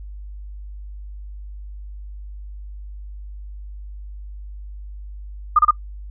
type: tone bursts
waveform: sine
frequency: 1217 Hz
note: D#6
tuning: 39 cents flat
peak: -9 dBFS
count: 3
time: 5.56-5.709 s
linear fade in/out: 5 ms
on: 29 ms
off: 31 ms
effects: noise-tail reverb RT60 0.1 s tail -21 dB re dry + added 50 Hz sine -32 dBFS peak until 6.1 s